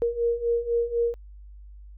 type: beating tone pair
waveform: sine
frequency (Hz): 467.7 / 471.7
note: A#4 / A#4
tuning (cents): +6 / +20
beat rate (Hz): 4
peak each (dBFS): -27 / -24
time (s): 0.02-1.14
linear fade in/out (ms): 0
effects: added 50 Hz sine -42 dBFS peak until 1.97 s